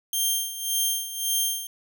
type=tone with tremolo; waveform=10% pulse; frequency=3180 Hz; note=G7; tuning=24 cents sharp; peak=-13 dBFS; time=0.13-1.67 s; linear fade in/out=2 ms; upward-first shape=sine; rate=1.8 Hz; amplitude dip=75%; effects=none